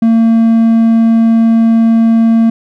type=tone; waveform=triangle; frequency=227.2 Hz; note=A#3; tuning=44 cents flat; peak=-3 dBFS; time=0.02-2.5 s; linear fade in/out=5 ms; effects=none